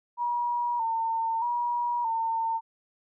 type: tone with vibrato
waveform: sine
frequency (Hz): 932.3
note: A#5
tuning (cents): 0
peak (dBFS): -25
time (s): 0.17-2.61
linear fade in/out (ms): 50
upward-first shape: square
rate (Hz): 0.8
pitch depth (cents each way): 50
effects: none